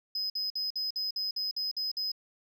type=tone bursts; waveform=sine; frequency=5050 Hz; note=D#8; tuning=25 cents sharp; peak=-27 dBFS; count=10; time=0.15-2.118 s; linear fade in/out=5 ms; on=150 ms; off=52 ms; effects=tanh soft clip ceiling -29 dBFS